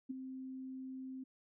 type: tone with ADSR envelope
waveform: sine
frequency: 261.4 Hz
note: C4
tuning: 1 cent flat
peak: -35 dBFS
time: 0.09-1.24 s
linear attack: 16 ms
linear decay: 12 ms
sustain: -8 dB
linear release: 10 ms
effects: none